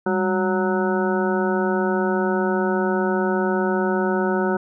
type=harmonic tone with a mistuned harmonic; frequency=185 Hz; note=F#3; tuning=in tune; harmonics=1 / 2 / 3 / 4 / 5 / 7 / 8; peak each=-23 / -22 / -28 / -30 / -28 / -32 / -29 dBFS; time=0.06-4.57 s; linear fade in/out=5 ms; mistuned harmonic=1; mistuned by=+120 cents; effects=none